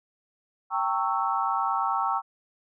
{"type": "chord", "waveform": "sine", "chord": "G diminished seventh", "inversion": "none", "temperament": "equal with one note detuned", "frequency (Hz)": [784, 912.6, 1108.7, 1318.5], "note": ["G5", "Bb5", "Db6", "Fb6"], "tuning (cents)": [0, -37, 0, 0], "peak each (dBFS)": -29, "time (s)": [0.7, 2.22], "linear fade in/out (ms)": 50, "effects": []}